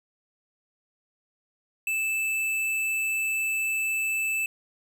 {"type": "tone with hard clipping", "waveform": "triangle", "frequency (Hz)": 2633, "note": "E7", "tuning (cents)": -3, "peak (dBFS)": -26, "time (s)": [1.87, 4.46], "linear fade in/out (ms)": 2, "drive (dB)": 17, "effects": []}